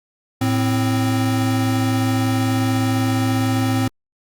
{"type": "tone pair together", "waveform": "square", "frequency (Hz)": [109.99, 261.6], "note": ["A2", "C4"], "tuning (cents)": [0, 0], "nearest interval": "octave + minor third", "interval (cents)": 1500, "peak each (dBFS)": -20, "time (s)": [0.41, 3.88], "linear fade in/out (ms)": 5, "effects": ["Opus 48 kbps"]}